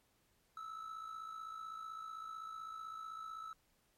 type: tone with amplitude modulation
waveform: triangle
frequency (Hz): 1307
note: E6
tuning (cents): -15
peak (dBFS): -40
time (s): 0.57-3.53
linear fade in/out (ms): 2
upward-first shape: sine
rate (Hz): 55.8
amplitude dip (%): 60
effects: pink hiss -75 dBFS RMS until 3.97 s + MP3 64 kbps